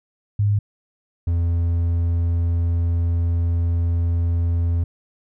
sine / triangle tone pair in turn, 102.7 / 84.99 Hz, G#2 / F2, -19 / -47 cents, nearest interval minor third, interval 328 cents, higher first, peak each -15 dBFS, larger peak neither, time 0.39-0.59 / 1.27-4.84 s, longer second, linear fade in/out 5 ms, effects none

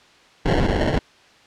pink noise with sample-and-hold, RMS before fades -19 dBFS, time 0.45-0.99 s, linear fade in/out 10 ms, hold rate 1225 Hz, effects white hiss -51 dBFS RMS until 1.46 s + low-pass 4000 Hz 12 dB/octave

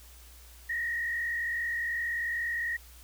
sine tone with frequency modulation, 1879 Hz, A#6, 13 cents sharp, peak -29 dBFS, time 0.69-2.77 s, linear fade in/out 10 ms, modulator 42.5 Hz, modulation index 1.1, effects added 60 Hz sine -51 dBFS peak until 3.03 s + white hiss -55 dBFS RMS until 3.03 s

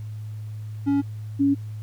triangle / sine tone pair in turn, 281 / 279.5 Hz, C#4 / C#4, +24 / +14 cents, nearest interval unison, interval 10 cents, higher first, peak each -16 dBFS, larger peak neither, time 0.86-1.02 / 1.39-1.55 s, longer neither, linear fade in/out 20 ms, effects added 107 Hz sine -31 dBFS peak until 1.82 s + pink hiss -57 dBFS RMS until 1.82 s

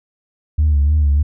sine tone with vibrato, 73.8 Hz, D2, 9 cents sharp, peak -9 dBFS, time 0.58-1.23 s, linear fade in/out 10 ms, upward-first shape sine, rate 3.3 Hz, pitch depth 72 cents each way, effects tanh soft clip ceiling -8 dBFS

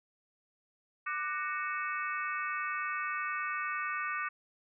harmonic tone with a mistuned harmonic, 371.3 Hz, F#4, 6 cents sharp, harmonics 3 / 4 / 5 / 6 / 7, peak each -36 / -38 / -40 / -42 / -43 dBFS, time 1.06-4.29 s, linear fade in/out 10 ms, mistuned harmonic 3, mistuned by +110 cents, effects none

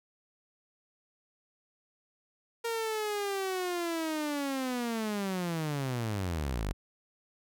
sawtooth linear sweep, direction down, 466.2 to 42.53 Hz, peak -27 dBFS, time 2.64-6.73 s, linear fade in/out 10 ms, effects none

